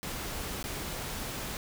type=noise with dropouts; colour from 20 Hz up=pink; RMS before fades=-37 dBFS; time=0.03-1.57 s; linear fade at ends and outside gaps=0 ms; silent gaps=0.628-0.641 s; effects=none